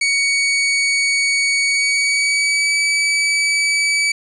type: tone with pitch glide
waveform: sawtooth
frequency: 2240 to 2292 Hz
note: C#7 to D7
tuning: +18 to -43 cents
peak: -11 dBFS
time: 0.01-4.12 s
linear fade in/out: 5 ms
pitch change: +39 cents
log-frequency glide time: 1.65-2.74 s
effects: resampled to 22050 Hz + 8-bit